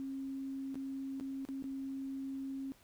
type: tone with dropouts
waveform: sine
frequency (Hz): 270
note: C#4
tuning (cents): -45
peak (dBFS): -38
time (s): 0-2.72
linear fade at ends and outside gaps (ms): 0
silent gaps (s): 0.744-0.755 / 1.199-1.209 / 1.451-1.488 / 1.624-1.641
effects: pink hiss -65 dBFS RMS until 2.83 s